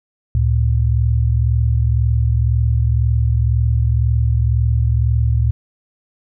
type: tone pair together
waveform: sine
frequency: 71.44 / 113.4 Hz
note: D2 / A#2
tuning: -47 / -47 cents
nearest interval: minor sixth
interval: 800 cents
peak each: -15 dBFS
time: 0.35-5.51 s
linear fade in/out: 0 ms
effects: none